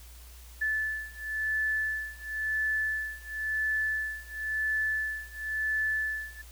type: beating tone pair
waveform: sine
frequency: 1742 / 1742.96 Hz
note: A6 / A6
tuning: -18 / -17 cents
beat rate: 0.96 Hz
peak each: -32 / -31 dBFS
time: 0.61-6.42 s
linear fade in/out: 10 ms
effects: added 60 Hz sine -47 dBFS peak until 6.51 s + white hiss -54 dBFS RMS until 6.51 s